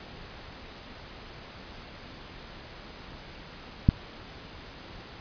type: click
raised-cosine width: 5 ms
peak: -5 dBFS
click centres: 3.889 s
effects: pink hiss -45 dBFS RMS until 5.2 s + resampled to 11025 Hz